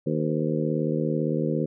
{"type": "harmonic tone with a mistuned harmonic", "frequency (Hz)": 77.78, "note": "D#2", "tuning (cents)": 0, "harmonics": [2, 3, 4, 5, 6, 7], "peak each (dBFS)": [-27, -29, -30, -31, -32, -32], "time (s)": [0.06, 1.66], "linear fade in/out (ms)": 10, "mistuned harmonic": 7, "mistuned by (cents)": -76, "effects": []}